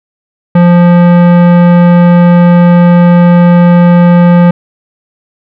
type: tone with tanh clipping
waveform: sine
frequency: 174.61 Hz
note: F3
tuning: in tune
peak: -3 dBFS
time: 0.55-4.51 s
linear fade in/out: 5 ms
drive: 18 dB
effects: none